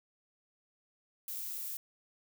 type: noise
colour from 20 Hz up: violet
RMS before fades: -40 dBFS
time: 1.28-1.77 s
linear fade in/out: 2 ms
effects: none